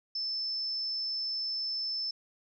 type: tone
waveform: sine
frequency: 5274 Hz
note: E8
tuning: in tune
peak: -31 dBFS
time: 0.15-2.11 s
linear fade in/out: 5 ms
effects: none